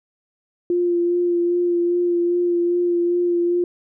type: tone with vibrato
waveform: sine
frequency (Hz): 348.8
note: F4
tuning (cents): -2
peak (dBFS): -16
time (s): 0.7-3.64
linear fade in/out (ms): 2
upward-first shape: sine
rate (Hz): 2.5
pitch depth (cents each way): 18
effects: none